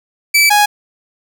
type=tone pair in turn; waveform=sawtooth; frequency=2310 / 830 Hz; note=D7 / G#5; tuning=-29 / -1 cents; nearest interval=octave + tritone; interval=1772 cents; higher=first; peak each=-4 dBFS; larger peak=neither; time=0.34-0.5 / 0.5-0.66 s; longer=neither; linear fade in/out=10 ms; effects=none